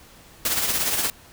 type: noise with tremolo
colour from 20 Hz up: white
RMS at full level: -21 dBFS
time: 0.45-1.1 s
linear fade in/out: 2 ms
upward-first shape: triangle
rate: 17 Hz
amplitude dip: 55%
effects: pink hiss -49 dBFS RMS until 1.32 s